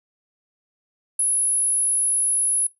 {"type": "tone", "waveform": "sine", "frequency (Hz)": 10548, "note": "E9", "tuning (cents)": 0, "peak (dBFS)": -17, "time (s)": [1.19, 2.67], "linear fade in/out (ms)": 5, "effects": ["noise-tail reverb RT60 0.2 s tail -22 dB re dry"]}